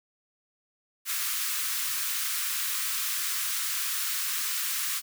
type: high-pass noise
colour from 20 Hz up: white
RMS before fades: -30 dBFS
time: 1.05-5.02 s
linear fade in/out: 50 ms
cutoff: 1100 Hz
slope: 48 dB/octave
effects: none